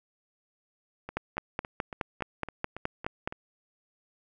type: two click trains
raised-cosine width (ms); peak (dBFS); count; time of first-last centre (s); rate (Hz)
0.5; -23 / -14; 9 / 11; 1.09-3.325 / 1.17-3.275; 3.58 / 4.75
effects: none